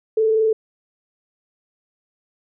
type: tone with frequency modulation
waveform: sine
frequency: 440 Hz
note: A4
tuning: in tune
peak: -14 dBFS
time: 0.17-0.53 s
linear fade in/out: 5 ms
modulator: 24.6 Hz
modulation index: 0.28
effects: none